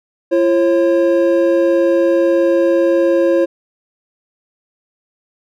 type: tone pair together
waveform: triangle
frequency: 340.7 / 540.8 Hz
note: F4 / C#5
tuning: -43 / -43 cents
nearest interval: minor sixth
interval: 800 cents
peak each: -11 dBFS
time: 0.31-3.46 s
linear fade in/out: 20 ms
effects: none